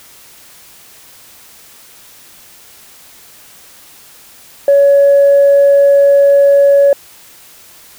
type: tone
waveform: sine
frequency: 562 Hz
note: C#5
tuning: 24 cents sharp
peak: -3 dBFS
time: 4.68-6.93 s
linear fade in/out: 2 ms
effects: tanh soft clip ceiling -1 dBFS + white hiss -40 dBFS RMS until 7.98 s